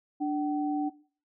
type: tone pair together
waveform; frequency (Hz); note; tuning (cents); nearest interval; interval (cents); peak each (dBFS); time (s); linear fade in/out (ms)
sine; 294.8 / 762; D4 / G5; +7 / -49; octave + major third; 1644; -27 / -33; 0.2-0.9; 20
effects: noise-tail reverb RT60 0.4 s tail -18 dB re dry